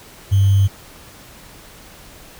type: tone with sample-and-hold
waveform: sine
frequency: 98.2 Hz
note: G2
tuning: 4 cents sharp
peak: -10 dBFS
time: 0.31-0.68 s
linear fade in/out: 20 ms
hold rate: 3150 Hz
effects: pink hiss -42 dBFS RMS until 2.39 s